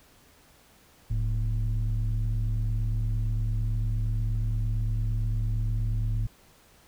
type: tone pair together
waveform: sine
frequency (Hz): 41.01 / 109.7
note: E1 / A2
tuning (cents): -8 / -5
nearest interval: octave + perfect fourth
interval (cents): 1703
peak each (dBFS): -25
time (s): 1.1-6.27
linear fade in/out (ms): 10
effects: tanh soft clip ceiling -21 dBFS + pink hiss -58 dBFS RMS until 6.87 s